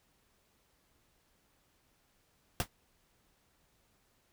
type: noise with exponential decay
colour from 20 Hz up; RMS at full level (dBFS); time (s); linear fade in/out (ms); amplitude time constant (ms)
pink; -27; 2.6-2.68; 1; 16
effects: pink hiss -72 dBFS RMS until 4.32 s